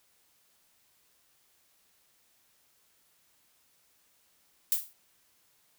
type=noise with exponential decay; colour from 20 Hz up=violet; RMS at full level=-23 dBFS; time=4.72-4.93 s; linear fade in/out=0 ms; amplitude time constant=44 ms; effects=white hiss -68 dBFS RMS until 5.78 s